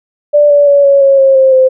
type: tone with pitch steps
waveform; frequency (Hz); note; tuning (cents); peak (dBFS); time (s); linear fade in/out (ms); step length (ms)
sine; 587.3 / 577.2 / 567.3 / 557.5 / 548 / 538.6 / 529.3 / 520.2; D5 / D5 / C#5 / C#5 / C#5 / C#5 / C5 / C5; 0 / -30 / +40 / +10 / -20 / -50 / +20 / -10; -3; 0.33-1.69; 20; 170
effects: none